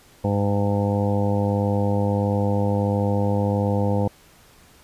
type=harmonic tone with a mistuned harmonic; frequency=101.5 Hz; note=G#2; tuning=39 cents flat; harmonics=1 / 2 / 3 / 4 / 5 / 6 / 7 / 8 / 9; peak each=-22 / -24 / -30 / -34 / -25 / -37 / -35 / -33 / -34 dBFS; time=0.24-4.08 s; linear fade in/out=5 ms; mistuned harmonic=9; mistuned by=-25 cents; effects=pink hiss -52 dBFS RMS until 4.83 s + resampled to 32000 Hz